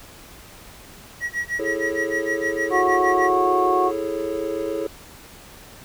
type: tone with tremolo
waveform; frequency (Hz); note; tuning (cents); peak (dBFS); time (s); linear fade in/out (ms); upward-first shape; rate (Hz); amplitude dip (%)
triangle; 1915; A#6; +46; -19; 1.2-3.31; 50; sine; 6.5; 100
type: chord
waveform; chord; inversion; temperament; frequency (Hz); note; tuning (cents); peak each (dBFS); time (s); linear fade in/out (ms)
triangle; A major seventh; second; just; 330 / 412.5 / 440 / 550; E4 / G#4 / A4 / C#5; +2 / -12 / 0 / -14; -27; 1.59-4.87; 5
type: harmonic tone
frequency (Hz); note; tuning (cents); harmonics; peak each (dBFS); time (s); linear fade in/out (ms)
366; F#4; -19; 1 / 2 / 3; -21 / -21 / -21; 2.7-3.92; 50
effects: pink hiss -44 dBFS RMS until 5.84 s